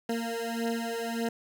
20% pulse beating tone pair, 230 / 231.7 Hz, A#3 / A#3, -23 / -10 cents, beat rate 1.7 Hz, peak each -28 dBFS, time 0.09-1.29 s, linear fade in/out 5 ms, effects none

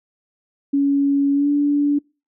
sine tone with pitch glide, 280.4 to 288.8 Hz, C#4 to D4, +20 to -29 cents, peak -14 dBFS, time 0.73-1.99 s, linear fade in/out 10 ms, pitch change +51 cents, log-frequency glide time 1.33-1.49 s, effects noise-tail reverb RT60 0.3 s tail -26 dB re dry

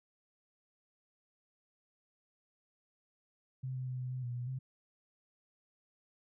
sine tone with pitch steps, 130.1 / 128.5 / 127.3 / 126.6 / 128.2 / 121.5 / 122.6 / 130.7 Hz, C3 / C3 / C3 / B2 / C3 / B2 / B2 / C3, -9 / -31 / -47 / +43 / -35 / -28 / -12 / -1 cents, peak -36 dBFS, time 3.63-4.59 s, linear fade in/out 10 ms, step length 120 ms, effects none

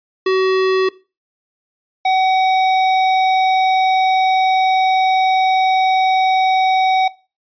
square tone pair in turn, 377.5 / 755 Hz, F#4 / F#5, +35 / +35 cents, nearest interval octave, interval 1200 cents, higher second, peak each -13 dBFS, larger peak neither, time 0.26-0.89 / 2.05-7.08 s, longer second, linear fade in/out 5 ms, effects noise-tail reverb RT60 0.3 s tail -19 dB re dry + resampled to 11025 Hz

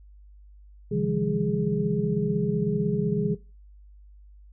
sine tone cluster, 135.7 / 157.8 / 173.6 / 203.8 / 415.2 Hz, C#3 / D#3 / F3 / G#3 / G#4, -36 / +25 / -10 / -32 / 0 cents, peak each -30 / -29 / -29 / -29 / -28 dBFS, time 0.91-3.35 s, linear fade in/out 10 ms, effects noise-tail reverb RT60 0.3 s tail -18 dB re dry + added 50 Hz sine -47 dBFS peak until 4.52 s

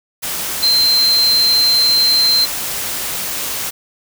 sine tone in noise, 4122 Hz, C8, 27 cents flat, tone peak -10 dBFS, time 0.62-2.46 s, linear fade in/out 20 ms, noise white, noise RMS -22 dBFS, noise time 0.22-3.71 s, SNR +9 dB, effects none

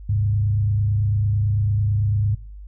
sine tone with frequency modulation, 103.1 Hz, G#2, 12 cents flat, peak -17 dBFS, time 0.09-2.35 s, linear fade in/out 5 ms, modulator 29 Hz, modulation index 0.54, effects noise-tail reverb RT60 0.4 s tail -23 dB re dry + added 50 Hz sine -35 dBFS peak until 2.67 s

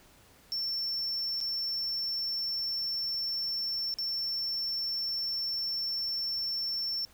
triangle tone with dropouts, 5410 Hz, E8, 44 cents sharp, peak -29 dBFS, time 0.52-7.05 s, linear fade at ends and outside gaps 0 ms, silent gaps 1.404-1.411 / 3.94-3.986 s, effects pink hiss -59 dBFS RMS until 7.13 s

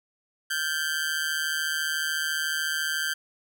sawtooth tone with amplitude modulation, 1568 Hz, G6, in tune, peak -19 dBFS, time 0.5-3.14 s, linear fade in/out 10 ms, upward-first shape sine, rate 154 Hz, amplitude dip 75%, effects none

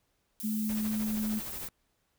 violet noise, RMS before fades -40 dBFS, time 0.4-1.68 s, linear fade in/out 0 ms
sine tone, 215.1 Hz, A3, 39 cents flat, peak -29 dBFS, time 0.43-1.4 s, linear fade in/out 20 ms
pink noise with tremolo, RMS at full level -42 dBFS, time 0.69-1.69 s, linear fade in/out 2 ms, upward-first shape triangle, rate 13 Hz, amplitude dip 70%
effects pink hiss -75 dBFS RMS until 2.18 s

